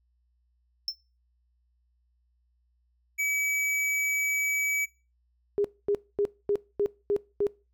triangle tone with exponential decay, 5340 Hz, E8, 22 cents sharp, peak -22 dBFS, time 0.88-0.98 s, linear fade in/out 1 ms, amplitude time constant 20 ms
square tone, 2284 Hz, D7, 49 cents flat, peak -26 dBFS, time 3.18-4.86 s, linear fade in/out 20 ms
sine tone bursts, 407.6 Hz, G#4, 32 cents flat, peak -22 dBFS, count 7, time 5.58-7.468 s, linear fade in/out 0 ms, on 64 ms, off 240 ms
effects noise-tail reverb RT60 0.3 s tail -22 dB re dry + added 60 Hz sine -67 dBFS peak until 7.73 s

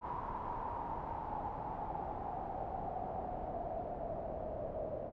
pink noise with low-pass filter sweep, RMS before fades -41 dBFS, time 0.01-5.12 s, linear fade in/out 50 ms, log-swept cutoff 990 to 610 Hz, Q 8.1, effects none

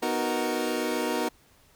25% pulse chord, B major seventh, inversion none, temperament equal, 246.9 / 311.1 / 370 / 466.2 Hz, B3 / D#4 / F#4 / A#4, 0 / 0 / 0 / 0 cents, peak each -28 dBFS, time 0.02-1.29 s, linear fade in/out 10 ms, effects pink hiss -60 dBFS RMS until 1.75 s

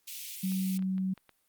white high-pass noise, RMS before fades -42 dBFS, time 0.07-0.78 s, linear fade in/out 10 ms, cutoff 2200 Hz, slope 48 dB/octave
sine tone, 188.6 Hz, F#3, 33 cents sharp, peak -28 dBFS, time 0.43-1.14 s, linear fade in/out 10 ms
clicks, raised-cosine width 0.3 ms, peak -36 dBFS, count 6, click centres 0.52 / 0.792 / 0.824 / 0.981 / 1.177 / 1.293 s
effects white hiss -73 dBFS RMS until 1.48 s + Opus 48 kbps

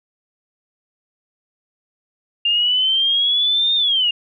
sine linear two-way sweep, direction up then down, 2794 to 3669 to 2794 Hz, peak -14 dBFS, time 2.45-4.11 s, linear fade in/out 5 ms, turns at 3.75 s, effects none

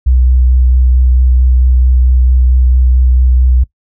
sine tone with vibrato, 62.9 Hz, B1, 32 cents sharp, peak -5 dBFS, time 0.06-3.64 s, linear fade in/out 10 ms, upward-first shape sine, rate 4.5 Hz, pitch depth 14 cents each way, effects noise-tail reverb RT60 0.1 s tail -19 dB re dry

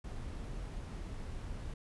brown noise, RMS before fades -42 dBFS, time 0.04-1.74 s, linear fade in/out 5 ms, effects resampled to 24000 Hz

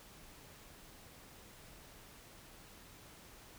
silence, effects pink hiss -57 dBFS RMS until 3.58 s

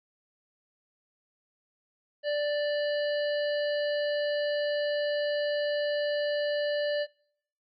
harmonic tone with a mistuned harmonic, 587.3 Hz, D5, in tune, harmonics 1 / 3 / 5 / 7 / 8, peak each -26 / -36 / -40 / -43 / -44 dBFS, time 2.23-7.07 s, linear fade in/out 50 ms, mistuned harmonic 8, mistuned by -18 cents, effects noise-tail reverb RT60 0.7 s tail -25 dB re dry + MP3 48 kbps

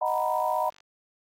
sine chord, B major seventh, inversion first, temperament equal, 622.3 / 740 / 932.3 / 987.8 Hz, D#5 / F#5 / A#5 / B5, 0 / 0 / 0 / 0 cents, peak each -29 dBFS, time 0.01-0.7 s, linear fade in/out 10 ms
violet noise, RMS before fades -48 dBFS, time 0.06-0.69 s, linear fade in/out 0 ms
click train, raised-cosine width 0.2 ms, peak -35 dBFS, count 37, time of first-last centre 0.08-0.804 s, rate 49.7 Hz
effects AAC 48 kbps

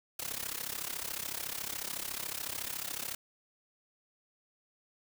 white noise with amplitude modulation, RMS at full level -35 dBFS, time 0.19-3.15 s, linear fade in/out 5 ms, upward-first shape sine, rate 33.9 Hz, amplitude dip 85%, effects none

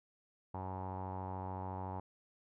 sawtooth tone with low-pass filter, 93.8 Hz, F#2, 24 cents sharp, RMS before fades -42 dBFS, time 0.54-2 s, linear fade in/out 5 ms, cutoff 890 Hz, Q 7.4, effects none

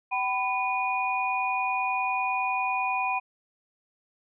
sine tone cluster, 765 / 995 / 2458 Hz, G5 / B5 / D#7, -42 / +13 / -22 cents, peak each -29 dBFS, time 0.11-3.2 s, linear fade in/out 20 ms, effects none

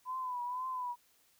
sine tone with vibrato, 1002 Hz, B5, 25 cents sharp, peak -35 dBFS, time 0.05-0.96 s, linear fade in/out 50 ms, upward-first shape triangle, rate 2 Hz, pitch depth 69 cents each way, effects white hiss -69 dBFS RMS until 1.39 s

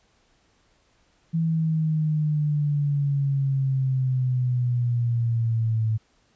sine exponential sweep, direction down, 164.81 to 109.6 Hz, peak -20 dBFS, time 1.33-5.98 s, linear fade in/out 20 ms, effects pink hiss -64 dBFS RMS until 6.35 s + resampled to 16000 Hz

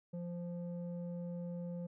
square tone with low-pass filter, 173.7 Hz, F3, 9 cents flat, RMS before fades -42 dBFS, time 0.13-1.87 s, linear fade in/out 10 ms, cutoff 410 Hz, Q 6.6, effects none

